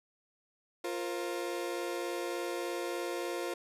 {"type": "chord", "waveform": "35% pulse", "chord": "F suspended fourth", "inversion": "none", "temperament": "equal with one note detuned", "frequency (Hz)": [349.2, 466.2, 529.6], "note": ["F4", "Bb4", "C5"], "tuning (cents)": [0, 0, 21], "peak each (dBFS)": [-35, -39, -38], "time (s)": [0.84, 3.54], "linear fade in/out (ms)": 5, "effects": ["resampled to 32000 Hz", "11-bit"]}